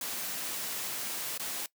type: noise with dropouts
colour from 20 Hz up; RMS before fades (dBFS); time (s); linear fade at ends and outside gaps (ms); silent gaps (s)
white; -36; 0.01-1.66; 2; 1.377-1.396
effects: noise-tail reverb RT60 0.1 s tail -20 dB re dry + high-pass 150 Hz 12 dB/octave